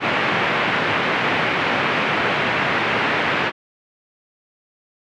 white band-pass noise, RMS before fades -20 dBFS, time 0-3.52 s, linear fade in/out 50 ms, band 110 to 2500 Hz, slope 24 dB/octave, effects none

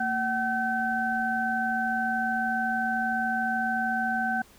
sine tone cluster, 228.4 / 755 / 1533 Hz, A#3 / F#5 / G6, -35 / +35 / -39 cents, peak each -32 / -28 / -28 dBFS, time 0-4.42 s, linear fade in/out 5 ms, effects pink hiss -55 dBFS RMS until 4.58 s

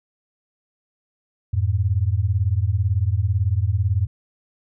sine beating tone pair, 88 / 106 Hz, F2 / G#2, +14 / +36 cents, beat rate 18 Hz, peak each -20 dBFS, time 1.53-4.07 s, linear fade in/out 10 ms, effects none

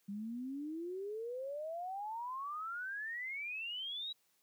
sine exponential sweep, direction up, 196 to 3908 Hz, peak -39 dBFS, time 0.08-4.13 s, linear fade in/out 10 ms, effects white hiss -75 dBFS RMS until 4.42 s + high-pass 100 Hz 12 dB/octave

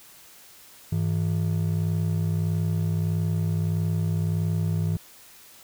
triangle ring-modulated tone, 130.9 Hz, C3, 1 cent sharp, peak -17 dBFS, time 0.92-4.97 s, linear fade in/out 5 ms, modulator 30.8 Hz, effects white hiss -50 dBFS RMS until 5.63 s

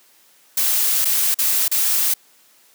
blue noise with dropouts, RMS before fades -18 dBFS, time 0.57-2.14 s, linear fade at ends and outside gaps 5 ms, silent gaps 1.047-1.053 / 1.344-1.387 / 1.681-1.714 s, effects white hiss -54 dBFS RMS until 2.74 s + high-pass 200 Hz 12 dB/octave

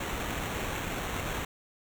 pink noise with sample-and-hold, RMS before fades -34 dBFS, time 0-1.45 s, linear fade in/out 5 ms, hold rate 4900 Hz, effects none

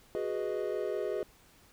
triangle chord, G# minor seventh, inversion third, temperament equal, 370 / 415.3 / 493.9 / 622.3 Hz, F#4 / G#4 / B4 / D#5, 0 / 0 / 0 / 0 cents, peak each -35 / -33 / -36 / -36 dBFS, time 0.15-1.23 s, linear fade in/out 0 ms, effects pink hiss -61 dBFS RMS until 1.72 s

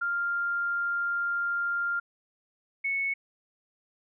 sine tone pair in turn, 1396.9 / 2208 Hz, F6 / C#7, 0 / -7 cents, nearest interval minor sixth, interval 793 cents, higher second, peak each -26 dBFS, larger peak neither, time 0.01-2 / 2.84-3.14 s, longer first, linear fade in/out 10 ms, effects none

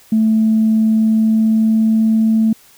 sine tone with pitch glide, 220 to 221.5 Hz, A3 to A3, 0 to +12 cents, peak -9 dBFS, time 0.12-2.53 s, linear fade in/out 5 ms, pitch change +12 cents, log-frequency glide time 0.91-2.26 s, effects tanh soft clip ceiling -5 dBFS + white hiss -47 dBFS RMS until 2.77 s

